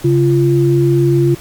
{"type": "tone pair together", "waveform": "sine", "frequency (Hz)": [137.4, 344.5], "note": ["C#3", "F4"], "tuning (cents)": [-15, -24], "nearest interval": "octave + major third", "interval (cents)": 1591, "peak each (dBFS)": -11, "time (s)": [0.04, 1.35], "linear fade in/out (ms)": 10, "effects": ["pink hiss -35 dBFS RMS until 1.4 s", "MP3 96 kbps"]}